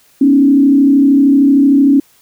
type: tone with frequency modulation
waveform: sine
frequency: 277.2 Hz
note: C#4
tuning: in tune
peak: -5 dBFS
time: 0.21-2 s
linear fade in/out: 5 ms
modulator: 33.1 Hz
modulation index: 0.71
effects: white hiss -50 dBFS RMS until 2.21 s